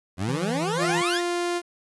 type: exponential sweep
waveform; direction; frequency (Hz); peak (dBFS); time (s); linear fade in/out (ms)
20% pulse; up; 84.9 to 1975.5; -20; 0.17-1.22; 50
type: tone with tremolo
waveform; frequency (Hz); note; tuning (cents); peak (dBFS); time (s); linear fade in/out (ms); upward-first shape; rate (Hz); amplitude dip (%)
square; 165.4; E3; +6; -28; 0.28-1.02; 10; sine; 15; 40
type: tone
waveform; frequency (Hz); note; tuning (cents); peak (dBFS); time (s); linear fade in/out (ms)
sawtooth; 349.2; F4; 0; -20; 0.77-1.62; 50
effects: resampled to 24000 Hz + 9-bit